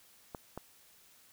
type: clicks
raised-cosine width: 1 ms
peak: -26 dBFS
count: 2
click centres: 0.348 / 0.576 s
effects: white hiss -62 dBFS RMS until 1.32 s